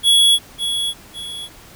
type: tone with echo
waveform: square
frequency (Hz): 3361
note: G#7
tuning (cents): +20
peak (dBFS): -10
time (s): 0.03-0.39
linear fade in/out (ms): 50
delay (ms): 550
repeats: 2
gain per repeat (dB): -9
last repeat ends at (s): 1.49
effects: pink hiss -43 dBFS RMS until 1.75 s